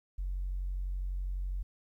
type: tone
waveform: sine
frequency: 46 Hz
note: F#1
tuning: 9 cents flat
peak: -31 dBFS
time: 0.18-1.63 s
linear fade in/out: 10 ms
effects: tanh soft clip ceiling -28 dBFS + 12-bit